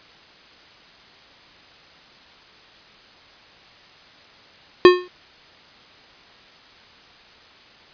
square tone with exponential decay, 360 Hz, F#4, 47 cents flat, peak -3 dBFS, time 4.85-5.08 s, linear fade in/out 1 ms, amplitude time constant 49 ms, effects white hiss -48 dBFS RMS until 7.93 s + resampled to 11025 Hz

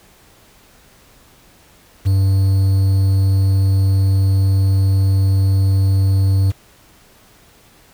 triangle tone with quantisation, 96.6 Hz, G2, 25 cents flat, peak -9 dBFS, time 2.05-6.52 s, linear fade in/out 20 ms, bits 6, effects pink hiss -49 dBFS RMS until 7.93 s

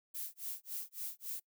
violet noise with tremolo, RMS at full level -40 dBFS, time 0.14-1.4 s, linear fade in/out 10 ms, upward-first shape sine, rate 3.6 Hz, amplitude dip 100%, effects noise-tail reverb RT60 0.1 s tail -23 dB re dry

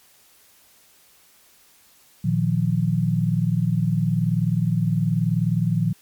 sine chord, Bb suspended fourth, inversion none, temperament equal with one note detuned, 116.54 / 155.56 / 175.63 Hz, Bb2 / Eb3 / F3, 0 / 0 / +10 cents, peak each -23 / -22 / -22 dBFS, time 2.24-5.93 s, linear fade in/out 10 ms, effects white hiss -55 dBFS RMS until 6.01 s + MP3 96 kbps

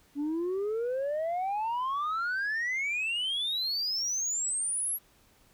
sine exponential sweep, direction up, 280 to 11660 Hz, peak -26 dBFS, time 0.15-4.99 s, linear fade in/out 50 ms, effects tanh soft clip ceiling -27 dBFS + pink hiss -63 dBFS RMS until 5.53 s

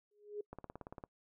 sine tone with exponential growth, 415.3 Hz, G#4, in tune, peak -36 dBFS, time 0.11-0.41 s, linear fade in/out 5 ms, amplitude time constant 64 ms
click train, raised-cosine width 1 ms, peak -32 dBFS, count 10, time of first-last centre 0.53-1.038 s, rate 17.7 Hz
effects noise-tail reverb RT60 0.1 s tail -24 dB re dry

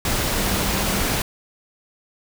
sine tone in noise, 196.2 Hz, G3, 2 cents sharp, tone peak -28 dBFS, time 0.39-1.02 s, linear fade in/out 2 ms, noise pink, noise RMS -22 dBFS, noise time 0.05-1.22 s, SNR -9 dB, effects none

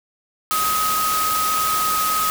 sine tone in noise, 1262 Hz, D#6, 24 cents sharp, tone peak -19 dBFS, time 0.51-2.3 s, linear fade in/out 0 ms, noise white, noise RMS -24 dBFS, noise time 0.51-2.3 s, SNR +2 dB, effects none

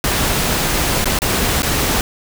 pink noise with dropouts, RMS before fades -17 dBFS, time 0.04-2.01 s, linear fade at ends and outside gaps 1 ms, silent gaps 1.044-1.056 / 1.189-1.219 / 1.621-1.631 s, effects none

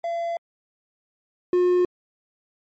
triangle tone pair in turn, 679 / 358.7 Hz, F5 / F4, -49 / +46 cents, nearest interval major seventh, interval 1105 cents, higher first, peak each -22 / -14 dBFS, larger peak second, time 0.04-0.37 / 1.53-1.85 s, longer first, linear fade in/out 2 ms, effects MP3 32 kbps

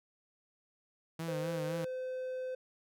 sawtooth tone with vibrato, 159.2 Hz, D#3, 40 cents sharp, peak -33 dBFS, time 1.19-1.85 s, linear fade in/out 5 ms, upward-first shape sine, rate 3.9 Hz, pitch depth 73 cents each way
triangle tone, 513 Hz, C5, 34 cents flat, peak -34 dBFS, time 1.28-2.55 s, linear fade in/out 5 ms
effects none

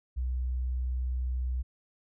sine tone, 62.8 Hz, B1, 30 cents sharp, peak -28 dBFS, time 0.16-1.63 s, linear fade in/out 20 ms, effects none

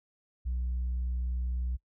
sine tone, 61.7 Hz, B1, 1 cent flat, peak -27 dBFS, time 0.45-1.77 s, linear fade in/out 20 ms, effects noise-tail reverb RT60 0.1 s tail -23 dB re dry + tanh soft clip ceiling -27 dBFS

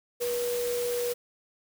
sine tone in noise, 483.4 Hz, B4, 37 cents flat, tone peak -27 dBFS, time 0.2-1.14 s, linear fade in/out 20 ms, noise white, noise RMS -37 dBFS, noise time 0.2-1.14 s, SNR +7 dB, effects none

